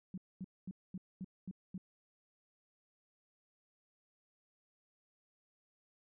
sine tone bursts, 186 Hz, F#3, 9 cents sharp, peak -40 dBFS, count 7, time 0.14-1.779 s, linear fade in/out 2 ms, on 37 ms, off 230 ms, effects none

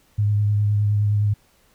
sine tone with vibrato, 103.83 Hz, G#2, in tune, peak -16 dBFS, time 0.18-1.34 s, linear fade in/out 10 ms, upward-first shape triangle, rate 9.7 Hz, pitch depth 23 cents each way, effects pink hiss -59 dBFS RMS until 1.74 s

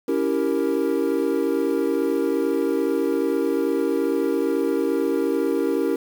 triangle chord, C# diminished seventh, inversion none, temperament equal with one note detuned, 280.6 / 329.6 / 392 / 466.2 Hz, C#4 / E4 / G4 / Bb4, +21 / 0 / 0 / 0 cents, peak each -23 dBFS, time 0.08-5.96 s, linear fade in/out 5 ms, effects 7-bit

